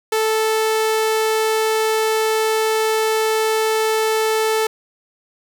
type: tone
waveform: sawtooth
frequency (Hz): 439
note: A4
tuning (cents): -4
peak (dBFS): -12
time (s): 0.12-4.67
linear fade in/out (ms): 5
effects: none